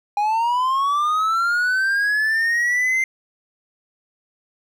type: linear sweep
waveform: triangle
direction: up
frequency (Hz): 813 to 2093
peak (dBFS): -15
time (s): 0.17-3.04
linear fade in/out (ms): 2
effects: none